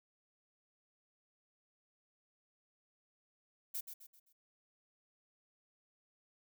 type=noise with echo; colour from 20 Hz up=violet; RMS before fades=-40 dBFS; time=3.74-3.81 s; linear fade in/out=10 ms; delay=130 ms; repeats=4; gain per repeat=-8 dB; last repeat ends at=4.33 s; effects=none

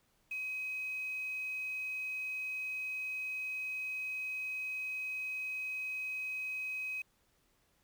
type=tone with quantisation; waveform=sine; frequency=2530 Hz; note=D#7; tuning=28 cents sharp; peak=-36 dBFS; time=0.31-7.02 s; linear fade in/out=5 ms; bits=9; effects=pink hiss -73 dBFS RMS until 7.83 s

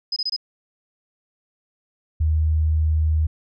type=tone bursts; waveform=sine; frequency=5030 Hz; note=D#8; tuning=18 cents sharp; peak=-21 dBFS; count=4; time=0.12-0.364 s; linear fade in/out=5 ms; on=43 ms; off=24 ms
type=tone; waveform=sine; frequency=78.2 Hz; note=D#2; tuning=9 cents sharp; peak=-16 dBFS; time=2.2-3.27 s; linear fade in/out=10 ms
effects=none

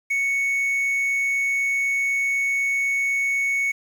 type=tone with quantisation; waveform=triangle; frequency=2218 Hz; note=C#7; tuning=in tune; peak=-18 dBFS; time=0.1-3.72 s; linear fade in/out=10 ms; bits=8; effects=none

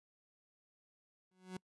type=tone with exponential growth; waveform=30% pulse; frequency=185 Hz; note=F#3; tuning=in tune; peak=-37 dBFS; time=1.31-1.57 s; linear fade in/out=5 ms; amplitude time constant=55 ms; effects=noise-tail reverb RT60 0.1 s tail -25 dB re dry + resampled to 24000 Hz

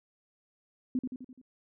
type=tone with echo; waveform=sine; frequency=254.4 Hz; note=C4; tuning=48 cents flat; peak=-26 dBFS; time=0.95-0.99 s; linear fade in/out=2 ms; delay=85 ms; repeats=5; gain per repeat=-5 dB; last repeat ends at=1.415 s; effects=none

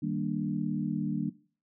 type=chord; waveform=sine; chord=Eb major seventh; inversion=none; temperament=equal; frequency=155.56 / 196 / 233.1 / 293.7 Hz; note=Eb3 / G3 / Bb3 / D4; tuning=0 / 0 / 0 / 0 cents; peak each=-34 dBFS; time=0.02-1.3 s; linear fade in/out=10 ms; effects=noise-tail reverb RT60 0.4 s tail -18 dB re dry

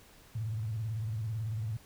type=tone with vibrato; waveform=sine; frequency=110 Hz; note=A2; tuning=in tune; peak=-32 dBFS; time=0.35-1.77 s; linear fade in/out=5 ms; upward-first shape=square; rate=18 Hz; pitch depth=99 cents each way; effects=pink hiss -58 dBFS RMS until 1.85 s

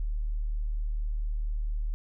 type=tone; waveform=sine; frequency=37.82 Hz; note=D#1; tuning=48 cents flat; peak=-27 dBFS; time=0-1.94 s; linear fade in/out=0 ms; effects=none

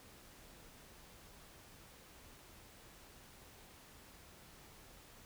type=silence; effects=pink hiss -59 dBFS RMS until 5.25 s

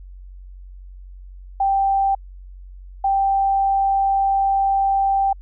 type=tone pair in turn; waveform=sine; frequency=784 / 784 Hz; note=G5 / G5; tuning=0 / 0 cents; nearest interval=unison; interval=0 cents; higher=neither; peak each=-15 dBFS; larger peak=neither; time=1.6-2.15 / 3.04-5.33 s; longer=second; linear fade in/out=5 ms; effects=added 46 Hz sine -36 dBFS peak until 5.41 s

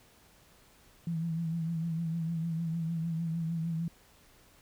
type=tone with vibrato; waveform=sine; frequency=164.81 Hz; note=E3; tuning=in tune; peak=-30 dBFS; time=1.07-3.88 s; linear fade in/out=2 ms; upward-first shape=triangle; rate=6.6 Hz; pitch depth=60 cents each way; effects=pink hiss -61 dBFS RMS until 4.61 s

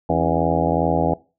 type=harmonic tone with a mistuned harmonic; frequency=82.41 Hz; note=E2; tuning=in tune; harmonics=1 / 2 / 3 / 4 / 5 / 6 / 7 / 8 / 9 / 10; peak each=-28 / -24 / -25 / -27 / -30 / -24 / -26 / -24 / -25 / -26 dBFS; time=0.09-1.14 s; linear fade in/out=5 ms; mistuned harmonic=3; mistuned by=+130 cents; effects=noise-tail reverb RT60 0.3 s tail -21 dB re dry

